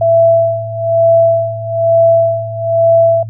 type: tone with tremolo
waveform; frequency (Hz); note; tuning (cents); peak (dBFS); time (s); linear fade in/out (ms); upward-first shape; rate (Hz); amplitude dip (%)
sine; 666; E5; +18; -4; 0.01-3.23; 5; sine; 1.1; 85
effects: noise-tail reverb RT60 0.1 s tail -21 dB re dry + added 111 Hz sine -22 dBFS peak until 3.29 s